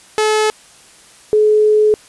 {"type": "tone pair in turn", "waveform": ["sawtooth", "sine"], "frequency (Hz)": [430.4, 426.2], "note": ["A4", "G#4"], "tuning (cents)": [-38, 45], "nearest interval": "unison", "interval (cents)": 17, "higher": "first", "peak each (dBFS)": -8, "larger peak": "neither", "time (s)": [[0.18, 0.5], [1.33, 1.94]], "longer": "second", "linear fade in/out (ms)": 0, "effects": ["white hiss -44 dBFS RMS until 2.08 s", "resampled to 24000 Hz"]}